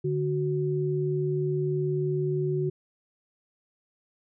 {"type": "tone pair together", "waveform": "sine", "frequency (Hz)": [146.83, 370], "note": ["D3", "F#4"], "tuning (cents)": [0, 0], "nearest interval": "octave + major third", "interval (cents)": 1600, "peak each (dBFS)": -27, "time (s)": [0.04, 2.7], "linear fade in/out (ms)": 10, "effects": []}